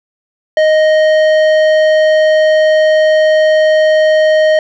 triangle tone with tanh clipping, 622.3 Hz, D#5, in tune, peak -8 dBFS, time 0.57-4.59 s, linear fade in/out 2 ms, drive 16 dB, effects none

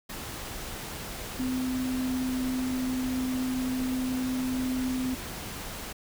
sine tone in noise, 256.2 Hz, C4, 36 cents flat, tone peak -27 dBFS, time 1.39-5.15 s, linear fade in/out 10 ms, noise pink, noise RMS -38 dBFS, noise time 0.09-5.93 s, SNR +8 dB, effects none

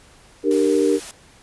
sine chord, G minor, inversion second, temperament equal with one note detuned, 299.5 / 392 / 466.2 Hz, D4 / G4 / Bb4, +34 / 0 / 0 cents, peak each -19 dBFS, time 0.43-1 s, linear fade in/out 50 ms
white noise, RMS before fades -35 dBFS, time 0.51-1.11 s, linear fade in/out 0 ms
effects pink hiss -50 dBFS RMS until 1.42 s + resampled to 24000 Hz

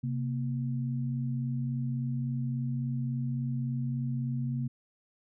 sine tone pair together, 132.45 / 236 Hz, C3 / A#3, +22 / +22 cents, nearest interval minor seventh, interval 1000 cents, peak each -30 / -35 dBFS, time 0.03-4.68 s, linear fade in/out 10 ms, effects none

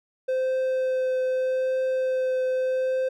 triangle tone with vibrato, 517 Hz, C5, 21 cents flat, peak -20 dBFS, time 0.28-3.09 s, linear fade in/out 10 ms, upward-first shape triangle, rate 0.81 Hz, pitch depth 11 cents each way, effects none

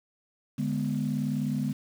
sine chord, G# diminished, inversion second, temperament equal, 146.83 / 207.7 / 246.9 Hz, D3 / G#3 / B3, 0 / 0 / 0 cents, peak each -30 dBFS, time 0.58-1.73 s, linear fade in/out 10 ms, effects tanh soft clip ceiling -18 dBFS + 8-bit

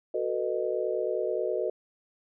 sine chord, B dominant seventh, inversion second, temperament just, 370.4 / 444.5 / 493.9 / 617.4 Hz, F#4 / A4 / B4 / D#5, +2 / +18 / 0 / -14 cents, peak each -32 dBFS, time 0.14-1.7 s, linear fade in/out 5 ms, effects none

